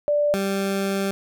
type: tone pair in turn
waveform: sine / 20% pulse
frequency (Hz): 587.3 / 195.99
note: D5 / G3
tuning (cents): 0 / 0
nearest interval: octave + perfect fifth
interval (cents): 1900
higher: first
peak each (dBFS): -17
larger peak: neither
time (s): 0.08-0.34 / 0.34-1.11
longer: second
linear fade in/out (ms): 0
effects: none